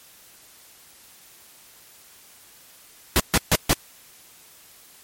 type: noise bursts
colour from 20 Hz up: pink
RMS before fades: -17 dBFS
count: 4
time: 3.16-3.732 s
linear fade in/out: 0 ms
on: 38 ms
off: 140 ms
effects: white hiss -50 dBFS RMS until 5.03 s + MP3 64 kbps